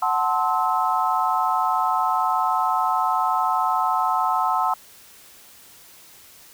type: chord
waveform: sine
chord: F# half-diminished seventh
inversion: none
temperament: equal with one note detuned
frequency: 740 / 880 / 1046.5 / 1295.1 Hz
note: F#5 / A5 / C6 / E6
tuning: 0 / 0 / 0 / -31 cents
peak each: -24 dBFS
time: 0.02-4.74 s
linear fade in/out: 5 ms
effects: white hiss -48 dBFS RMS until 6.53 s